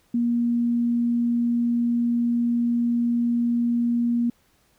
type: tone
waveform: sine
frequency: 237.2 Hz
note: A#3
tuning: 30 cents sharp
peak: -19 dBFS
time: 0.14-4.3 s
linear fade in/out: 5 ms
effects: pink hiss -63 dBFS RMS until 4.78 s